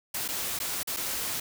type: noise with dropouts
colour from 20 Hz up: white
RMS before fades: -32 dBFS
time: 0.14-1.4 s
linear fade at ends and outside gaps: 5 ms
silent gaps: 0.28-0.286 / 0.59-0.6 / 0.832-0.873 / 0.965-0.969 s
effects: none